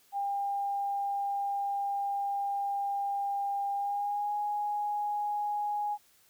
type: tone with pitch glide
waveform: sine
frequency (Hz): 801 to 829.2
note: G5 to G#5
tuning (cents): +37 to -3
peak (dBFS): -29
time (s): 0.12-5.98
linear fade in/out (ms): 50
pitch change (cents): +60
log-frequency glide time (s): 3.73-4.34
effects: white hiss -64 dBFS RMS until 6.29 s